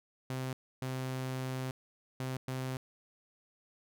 sawtooth tone bursts at uneven times, 130 Hz, C3, 11 cents flat, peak -31 dBFS, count 4, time 0.3-0.53 / 0.82-1.71 / 2.2-2.37 / 2.48-2.77 s, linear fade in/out 2 ms, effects none

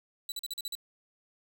sawtooth tone bursts, 3951 Hz, B7, in tune, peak -31 dBFS, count 7, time 0.29-0.752 s, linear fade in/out 2 ms, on 30 ms, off 42 ms, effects none

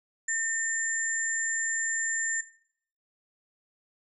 sine tone pair together, 1810 / 7240 Hz, A6 / A8, +48 / +48 cents, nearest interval 2 octaves, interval 2400 cents, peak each -30 / -29 dBFS, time 0.28-2.41 s, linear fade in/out 5 ms, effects noise-tail reverb RT60 0.6 s tail -17 dB re dry

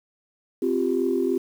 sine chord, C suspended fourth, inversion none, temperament equal, 261.6 / 349.2 / 392 Hz, C4 / F4 / G4, 0 / 0 / 0 cents, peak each -25 / -24 / -24 dBFS, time 0.62-1.38 s, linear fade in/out 5 ms, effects tanh soft clip ceiling -11 dBFS + 8-bit

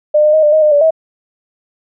sine tone with pitch steps, 602 / 606 / 626 / 597 / 625 / 606 / 579 / 642 Hz, D5 / D#5 / D#5 / D5 / D#5 / D#5 / D5 / E5, +43 / -46 / +10 / +28 / +8 / -46 / -25 / -46 cents, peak -6 dBFS, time 0.14-0.908 s, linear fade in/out 10 ms, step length 96 ms, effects none

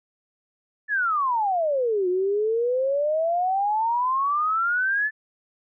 sine exponential two-way sweep, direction down then up, 1760 to 355.9 to 1760 Hz, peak -20 dBFS, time 0.88-5.11 s, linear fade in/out 50 ms, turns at 2.08 s, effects none

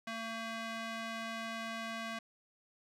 square tone with band-pass filter, 226.1 Hz, A3, 47 cents sharp, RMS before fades -41 dBFS, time 0.07-2.19 s, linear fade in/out 5 ms, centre 2000 Hz, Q 0.7, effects none

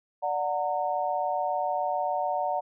sine chord, D augmented, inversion none, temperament just, 587.3 / 734.2 / 917.7 Hz, D5 / F#5 / A#5, 0 / -14 / -27 cents, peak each -31 / -28 / -31 dBFS, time 0.22-2.61 s, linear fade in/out 20 ms, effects none

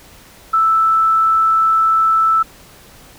sine tone, 1318.5 Hz, E6, in tune, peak -10 dBFS, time 0.53-2.43 s, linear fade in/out 10 ms, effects pink hiss -43 dBFS RMS until 3.18 s

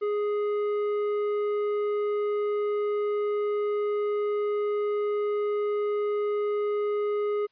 triangle tone with tanh clipping, 415.3 Hz, G#4, in tune, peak -26 dBFS, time 0.01-7.47 s, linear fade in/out 20 ms, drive 13 dB, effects white hiss -71 dBFS RMS until 7.51 s + resampled to 11025 Hz

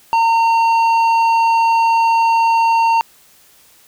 sine tone with tanh clipping, 914 Hz, A#5, 34 cents flat, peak -12 dBFS, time 0.13-3.01 s, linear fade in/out 0 ms, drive 9 dB, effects white hiss -49 dBFS RMS until 3.87 s

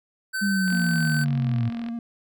square tone, 1532 Hz, G6, 40 cents flat, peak -26 dBFS, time 0.33-1.25 s, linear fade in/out 20 ms
sine linear sweep, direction down, 204.1 to 113.4 Hz, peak -21 dBFS, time 0.41-1.7 s, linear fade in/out 20 ms
click train, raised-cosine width 0.3 ms, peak -24 dBFS, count 53, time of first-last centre 0.68-1.886 s, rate 43.1 Hz
triangle tone with vibrato, 233.1 Hz, A#3, in tune, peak -26 dBFS, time 0.72-1.99 s, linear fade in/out 2 ms, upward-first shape sine, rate 14 Hz, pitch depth 22 cents each way
effects none

